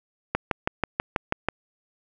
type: click train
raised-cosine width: 0.5 ms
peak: -7 dBFS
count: 8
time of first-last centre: 0.35-1.486 s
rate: 6.16 Hz
effects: none